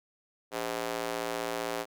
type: tone with high-pass filter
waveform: square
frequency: 57.7 Hz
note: A#1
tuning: 17 cents flat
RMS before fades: -34 dBFS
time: 0.51-1.86 s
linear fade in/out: 50 ms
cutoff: 480 Hz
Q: 1.3
effects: none